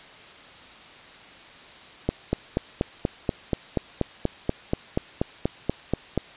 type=click train; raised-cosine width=2 ms; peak=-8 dBFS; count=18; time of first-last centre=2.09-6.177 s; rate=4.16 Hz; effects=white hiss -46 dBFS RMS until 6.36 s + resampled to 8000 Hz